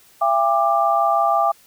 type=tone cluster; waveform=sine; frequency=676 / 802 / 1183 Hz; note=E5 / G5 / D6; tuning=+43 / +39 / +12 cents; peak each=-19 dBFS; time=0.21-1.52 s; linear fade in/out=10 ms; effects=white hiss -52 dBFS RMS until 1.66 s